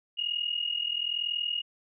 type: tone pair together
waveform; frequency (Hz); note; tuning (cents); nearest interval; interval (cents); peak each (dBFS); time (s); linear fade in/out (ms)
sine; 2847 / 2888; F7 / F#7; +33 / -43; unison; 24; -31 / -31; 0.17-1.62; 20
effects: none